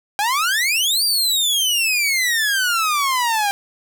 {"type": "exponential two-way sweep", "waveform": "sawtooth", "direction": "up then down", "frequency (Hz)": [790, 4785, 790], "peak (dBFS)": -13, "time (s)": [0.19, 3.51], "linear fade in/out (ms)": 0, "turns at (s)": 1.04, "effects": []}